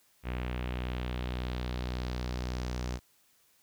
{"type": "tone with low-pass filter sweep", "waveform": "sawtooth", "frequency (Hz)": 61.8, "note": "B1", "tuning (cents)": 2, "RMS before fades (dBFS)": -35, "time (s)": [0.23, 3], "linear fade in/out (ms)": 50, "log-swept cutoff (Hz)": [2500, 6200], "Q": 2, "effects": ["white hiss -67 dBFS RMS until 3.62 s"]}